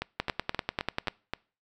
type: two click trains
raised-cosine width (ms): 0.3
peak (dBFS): -11 / -15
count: 10 / 6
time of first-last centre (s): 0.2-1.082 / 0.02-1.336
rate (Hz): 10.2 / 3.8
effects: noise-tail reverb RT60 0.4 s tail -24 dB re dry